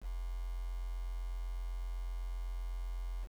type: tone with quantisation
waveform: sine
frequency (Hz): 43.96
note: F1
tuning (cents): +12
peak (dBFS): -36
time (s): 0.01-3.28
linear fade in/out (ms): 50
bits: 9
effects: none